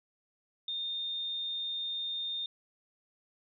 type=tone; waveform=sine; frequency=3643 Hz; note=A#7; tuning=41 cents flat; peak=-33 dBFS; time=0.68-2.46 s; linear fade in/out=2 ms; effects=none